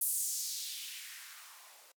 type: noise with band-pass filter sweep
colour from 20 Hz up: violet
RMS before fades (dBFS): -40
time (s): 0.01-1.92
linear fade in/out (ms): 5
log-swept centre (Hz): 11000 to 530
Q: 2
effects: noise-tail reverb RT60 0.1 s tail -23 dB re dry